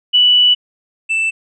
sine / triangle tone pair in turn, 2960 / 2652 Hz, F#7 / E7, 0 / +10 cents, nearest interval major second, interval 190 cents, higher first, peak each -7 / -12 dBFS, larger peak first, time 0.13-0.55 / 1.09-1.31 s, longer first, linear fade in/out 20 ms, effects resampled to 24000 Hz

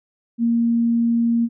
sine tone, 233.1 Hz, A#3, in tune, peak -15 dBFS, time 0.38-1.49 s, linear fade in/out 50 ms, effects none

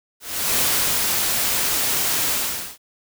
white noise with ADSR envelope, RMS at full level -19 dBFS, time 0.2-2.78 s, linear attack 370 ms, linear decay 440 ms, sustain -2 dB, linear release 460 ms, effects none

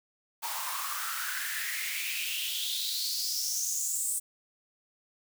white noise with high-pass filter sweep, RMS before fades -33 dBFS, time 0.42-4.2 s, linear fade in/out 20 ms, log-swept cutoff 870 to 8700 Hz, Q 5.9, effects none

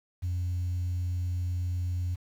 sine tone, 89.2 Hz, F2, 37 cents sharp, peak -26 dBFS, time 0.22-2.16 s, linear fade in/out 20 ms, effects tanh soft clip ceiling -25 dBFS + 9-bit

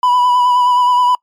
triangle tone with vibrato, 987.8 Hz, B5, in tune, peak -7 dBFS, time 0.03-1.15 s, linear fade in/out 2 ms, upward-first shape sine, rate 9.5 Hz, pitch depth 26 cents each way, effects noise-tail reverb RT60 0.1 s tail -25 dB re dry + MP3 96 kbps

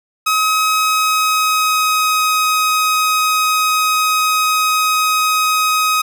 sawtooth tone with pitch glide, 1271 to 1260.8 Hz, D#6 to D#6, +36 to +23 cents, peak -9 dBFS, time 0.26-6.02 s, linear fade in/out 10 ms, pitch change -13 cents, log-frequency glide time 0.72-2.25 s, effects none

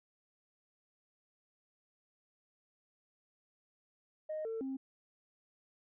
sine tone with pitch steps, 620 / 449.2 / 266.7 Hz, D#5 / A4 / C4, -6 / +36 / +33 cents, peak -35 dBFS, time 4.29-4.77 s, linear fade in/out 10 ms, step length 160 ms, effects tanh soft clip ceiling -33 dBFS

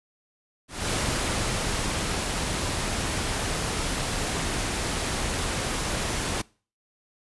pink noise with ADSR envelope, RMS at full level -26 dBFS, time 0.68-6.42 s, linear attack 220 ms, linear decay 1200 ms, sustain -2 dB, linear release 10 ms, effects noise-tail reverb RT60 0.4 s tail -24 dB re dry + resampled to 24000 Hz

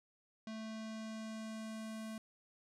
square tone with low-pass filter sweep, 220 Hz, A3, in tune, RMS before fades -45 dBFS, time 0.47-2.18 s, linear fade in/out 2 ms, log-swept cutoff 5300 to 11000 Hz, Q 1.3, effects none

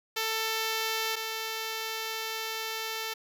5% pulse tone pair in turn, 443.9 / 443.9 Hz, A4 / A4, +15 / +15 cents, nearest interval unison, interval 0 cents, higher neither, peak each -17 / -21 dBFS, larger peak first, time 0.16-1.16 / 1.16-3.14 s, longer second, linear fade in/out 10 ms, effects none

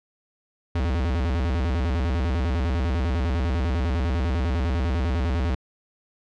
square tone with vibrato, 73.42 Hz, D2, in tune, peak -22 dBFS, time 0.75-5.55 s, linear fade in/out 5 ms, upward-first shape square, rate 10 Hz, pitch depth 260 cents each way, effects low-pass 4000 Hz 12 dB/octave

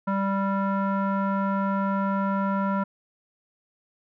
square tone with low-pass filter, 196 Hz, G3, in tune, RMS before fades -25 dBFS, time 0.07-2.84 s, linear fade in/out 10 ms, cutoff 1200 Hz, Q 8.5, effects none

